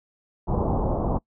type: low-pass noise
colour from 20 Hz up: pink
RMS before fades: -24 dBFS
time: 0.47-1.19 s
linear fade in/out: 20 ms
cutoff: 1000 Hz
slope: 48 dB/octave
effects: noise-tail reverb RT60 0.1 s tail -25 dB re dry